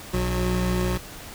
25% pulse tone pair together, 60.2 / 182.07 Hz, B1 / F#3, -44 / -28 cents, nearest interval octave + perfect fifth, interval 1916 cents, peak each -21 dBFS, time 0.13-0.98 s, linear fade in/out 10 ms, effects pink hiss -40 dBFS RMS until 1.34 s

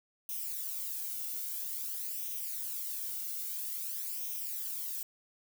violet noise with flanger, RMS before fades -38 dBFS, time 0.29-5.03 s, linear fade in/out 2 ms, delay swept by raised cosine 0.33 to 1.43 ms, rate 0.5 Hz, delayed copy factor +0.6, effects none

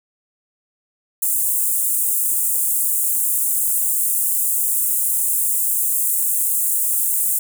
pink high-pass noise, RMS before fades -19 dBFS, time 1.22-7.39 s, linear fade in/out 5 ms, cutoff 8000 Hz, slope 48 dB/octave, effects none

